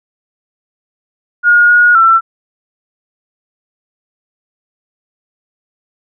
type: tone with pitch steps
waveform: sine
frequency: 1432 / 1444 / 1342 Hz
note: F6 / F#6 / E6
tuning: +43 / -43 / +31 cents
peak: -4 dBFS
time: 1.43-2.21 s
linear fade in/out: 50 ms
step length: 260 ms
effects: none